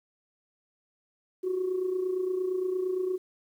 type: tone with amplitude modulation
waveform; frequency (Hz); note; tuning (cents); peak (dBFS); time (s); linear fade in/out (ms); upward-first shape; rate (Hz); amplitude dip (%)
sine; 369.9; F#4; 0; -23; 1.43-3.18; 20; sine; 28.7; 60
effects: tanh soft clip ceiling -21 dBFS + 10-bit